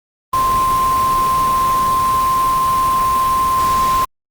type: tone in noise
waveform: sine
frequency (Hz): 1046.5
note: C6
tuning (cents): 0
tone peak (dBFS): -12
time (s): 0.33-4.05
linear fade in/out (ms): 5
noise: pink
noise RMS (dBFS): -25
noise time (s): 0.33-4.05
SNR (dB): +10
effects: Opus 32 kbps